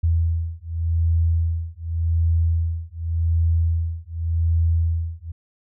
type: beating tone pair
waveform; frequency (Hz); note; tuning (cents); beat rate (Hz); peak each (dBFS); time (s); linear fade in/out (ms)
sine; 82.41 / 83.28; E2 / E2; 0 / +18; 0.87; -21; 0.03-5.32; 10
effects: none

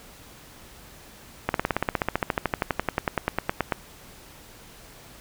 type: slowing click train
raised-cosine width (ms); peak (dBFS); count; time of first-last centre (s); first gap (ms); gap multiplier
0.5; -7; 29; 1.49-3.722; 52; 1.03
effects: pink hiss -48 dBFS RMS until 5.2 s

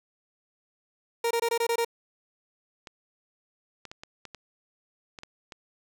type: tone bursts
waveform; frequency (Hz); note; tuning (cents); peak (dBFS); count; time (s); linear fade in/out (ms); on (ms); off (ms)
30% pulse; 466.2; A#4; 0; -21; 7; 1.24-1.848; 5; 68; 22
type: clicks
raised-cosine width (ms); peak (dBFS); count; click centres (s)
0.2; -24; 9; 2.872 / 3.853 / 3.915 / 4.035 / 4.253 / 4.347 / 5.188 / 5.234 / 5.522
effects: none

